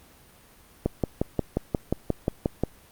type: click train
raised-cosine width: 2 ms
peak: -9 dBFS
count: 11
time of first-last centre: 0.86-2.636 s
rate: 5.63 Hz
effects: pink hiss -54 dBFS RMS until 2.91 s + Opus 32 kbps